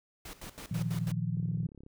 pink noise with tremolo, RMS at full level -44 dBFS, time 0.25-1.12 s, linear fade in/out 5 ms, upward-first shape square, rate 6.1 Hz, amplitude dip 80%
sine chord, Bb suspended fourth, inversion none, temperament equal, 116.54 / 155.56 / 174.61 Hz, Bb2 / Eb3 / F3, 0 / 0 / 0 cents, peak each -34 dBFS, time 0.71-1.67 s, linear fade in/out 5 ms
click train, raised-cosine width 3 ms, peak -38 dBFS, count 18, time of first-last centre 1.37-1.864 s, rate 34.4 Hz
effects none

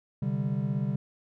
triangle chord, C suspended second, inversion none, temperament just, 130.81 / 147.16 / 196.22 Hz, C3 / D3 / G3, 0 / +4 / +2 cents, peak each -29 dBFS, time 0.22-0.96 s, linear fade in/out 5 ms, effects none

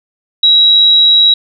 sine tone, 3866 Hz, B7, 38 cents flat, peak -4 dBFS, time 0.43-1.34 s, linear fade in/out 5 ms, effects none

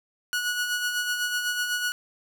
sawtooth tone with tremolo, 1463 Hz, F#6, 20 cents flat, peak -20 dBFS, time 0.33-1.92 s, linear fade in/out 0 ms, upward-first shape sine, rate 8 Hz, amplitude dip 45%, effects none

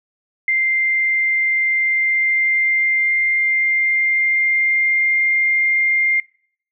sine tone with pitch glide, 2093 to 2109 Hz, C7 to C7, 0 to +13 cents, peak -14 dBFS, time 0.48-6.2 s, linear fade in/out 2 ms, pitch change +13 cents, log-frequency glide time 1.73-5.19 s, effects noise-tail reverb RT60 0.6 s tail -24 dB re dry

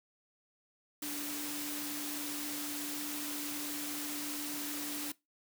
sine tone in noise, 293.7 Hz, D4, in tune, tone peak -41 dBFS, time 1.02-5.12 s, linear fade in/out 5 ms, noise white, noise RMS -40 dBFS, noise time 1.02-5.12 s, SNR -4 dB, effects noise-tail reverb RT60 0.2 s tail -21 dB re dry + high-pass 150 Hz 12 dB/octave

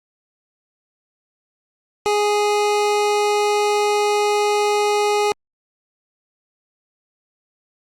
25% pulse tone, 415.3 Hz, G#4, in tune, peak -12 dBFS, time 2.06-5.32 s, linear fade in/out 0 ms, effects low-pass 9000 Hz 12 dB/octave + Opus 48 kbps

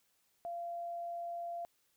sine tone, 688 Hz, F5, 26 cents flat, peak -38 dBFS, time 0.45-1.65 s, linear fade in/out 0 ms, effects white hiss -75 dBFS RMS until 1.96 s

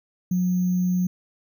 sine tone with sample-and-hold, 180.9 Hz, F#3, 39 cents flat, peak -19 dBFS, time 0.31-1.07 s, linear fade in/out 5 ms, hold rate 6300 Hz, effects none

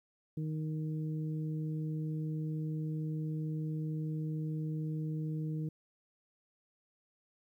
harmonic tone, 155.56 Hz, D#3, in tune, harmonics 1 / 2 / 3, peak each -34 / -42 / -50 dBFS, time 0.37-5.69 s, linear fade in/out 5 ms, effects 12-bit

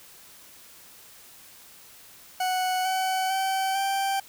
40% pulse tone with pitch steps, 740 / 753.8 / 767.9 / 782.2 Hz, F#5 / F#5 / G5 / G5, 0 / +32 / -36 / -4 cents, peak -23 dBFS, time 2.4-4.2 s, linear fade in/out 5 ms, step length 450 ms, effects white hiss -50 dBFS RMS until 4.28 s

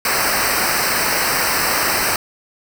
pink noise with comb filter, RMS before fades -18 dBFS, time 0.05-2.16 s, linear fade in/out 2 ms, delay 0.29 ms, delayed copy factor -0.9, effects none

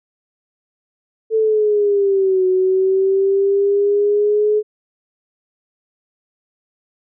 sine linear two-way sweep, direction down then up, 445.6 to 370 to 425.5 Hz, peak -12 dBFS, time 1.3-4.63 s, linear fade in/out 50 ms, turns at 2.46 s, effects none

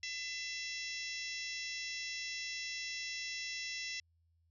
harmonic tone, 671 Hz, E5, 31 cents sharp, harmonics 3 / 4 / 5 / 6 / 7 / 8 / 9 / 10, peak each -44 / -45 / -50 / -49 / -54 / -45 / -50 / -55 dBFS, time 0.03-4 s, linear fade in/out 2 ms, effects added 83 Hz sine -70 dBFS peak until 4.5 s

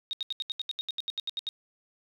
sine tone bursts, 3729 Hz, A#7, in tune, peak -29 dBFS, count 15, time 0.11-1.489 s, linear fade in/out 0 ms, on 21 ms, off 76 ms, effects none

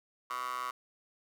15% pulse tone with high-pass filter, 125.3 Hz, B2, 25 cents sharp, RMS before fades -37 dBFS, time 0.3-0.71 s, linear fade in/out 5 ms, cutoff 1100 Hz, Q 6.1, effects none

